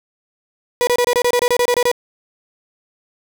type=tone bursts; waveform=35% pulse; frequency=487.3 Hz; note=B4; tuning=23 cents flat; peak=-11 dBFS; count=13; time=0.81-1.915 s; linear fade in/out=0 ms; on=61 ms; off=26 ms; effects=none